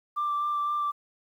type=tone with vibrato; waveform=sine; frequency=1178 Hz; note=D6; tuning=5 cents sharp; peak=-24 dBFS; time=0.16-0.92 s; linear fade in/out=20 ms; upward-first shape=sine; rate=3.9 Hz; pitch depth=13 cents each way; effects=tanh soft clip ceiling -22 dBFS + 10-bit